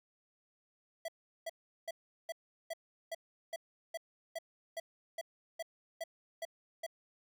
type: tone bursts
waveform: square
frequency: 659.3 Hz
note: E5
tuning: in tune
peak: -38 dBFS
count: 15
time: 1.05-6.865 s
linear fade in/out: 5 ms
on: 33 ms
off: 380 ms
effects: none